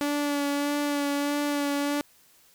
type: tone with vibrato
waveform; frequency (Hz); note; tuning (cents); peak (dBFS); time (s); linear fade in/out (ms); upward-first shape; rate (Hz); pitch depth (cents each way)
sawtooth; 287.8; D4; -35; -21; 0.01-2.01; 0; sine; 1.6; 20
effects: white hiss -59 dBFS RMS until 2.54 s